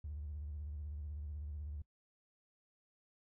triangle tone with vibrato, 74.1 Hz, D2, 16 cents sharp, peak -38 dBFS, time 0.04-1.82 s, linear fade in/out 5 ms, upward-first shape square, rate 16 Hz, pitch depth 88 cents each way, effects noise-tail reverb RT60 0.1 s tail -24 dB re dry + tanh soft clip ceiling -38 dBFS

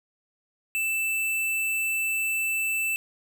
square tone, 2649 Hz, E7, 8 cents sharp, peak -25 dBFS, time 0.75-2.96 s, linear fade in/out 0 ms, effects none

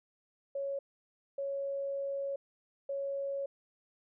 sine tone bursts at uneven times, 554.4 Hz, C#5, in tune, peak -33 dBFS, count 3, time 0.55-0.79 / 1.38-2.36 / 2.89-3.46 s, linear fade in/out 5 ms, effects none

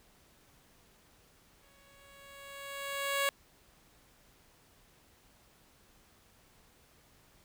10% pulse tone with exponential growth, 557 Hz, C#5, 8 cents sharp, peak -19 dBFS, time 1.63-3.29 s, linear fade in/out 0 ms, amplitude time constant 360 ms, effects pink hiss -64 dBFS RMS until 7.44 s

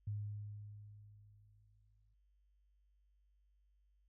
sine tone with exponential decay, 103.83 Hz, G#2, in tune, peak -37 dBFS, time 0.07-2.14 s, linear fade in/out 5 ms, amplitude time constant 450 ms, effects added 50 Hz sine -70 dBFS peak until 4.08 s

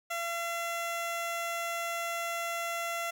15% pulse tone, 680 Hz, F5, 46 cents flat, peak -26 dBFS, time 0.1-3.11 s, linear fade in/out 10 ms, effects none

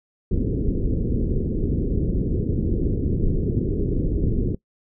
pink low-pass noise, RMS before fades -22 dBFS, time 0.31-4.55 s, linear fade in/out 5 ms, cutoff 440 Hz, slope 48 dB/octave, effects noise-tail reverb RT60 0.1 s tail -21 dB re dry

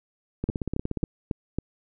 two click trains, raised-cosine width 3 ms, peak -13 / -15 dBFS, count 5 / 11, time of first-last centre 0.49-1.586 / 0.44-1.032 s, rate 3.65 / 16.9 Hz, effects none

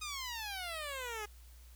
10% pulse exponential sweep, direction down, 1258 to 410 Hz, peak -31 dBFS, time 0.01-1.26 s, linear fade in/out 10 ms, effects added 60 Hz sine -53 dBFS peak until 1.75 s + white hiss -64 dBFS RMS until 1.75 s

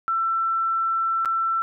sine tone with dropouts, 1340 Hz, E6, 28 cents sharp, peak -20 dBFS, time 0.08-1.62 s, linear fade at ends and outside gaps 0 ms, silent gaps 1.249-1.257 s, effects none

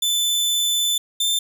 sawtooth tone pair in turn, 3516 / 3567 Hz, A7 / A7, -2 / +23 cents, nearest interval unison, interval 25 cents, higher second, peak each -15 dBFS, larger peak neither, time 0.02-0.98 / 1.2-1.39 s, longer first, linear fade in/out 5 ms, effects none

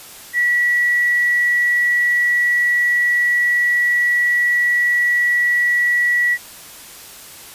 sine tone, 1940 Hz, B6, 31 cents flat, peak -13 dBFS, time 0.33-6.38 s, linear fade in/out 50 ms, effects white hiss -38 dBFS RMS until 7.54 s + resampled to 32000 Hz

